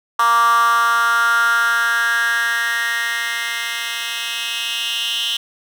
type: tone with high-pass filter sweep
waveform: 10% pulse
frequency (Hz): 233.1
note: A#3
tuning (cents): 0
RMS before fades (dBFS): -18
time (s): 0.19-5.37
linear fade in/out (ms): 5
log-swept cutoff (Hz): 1100 to 3000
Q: 6.6
effects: none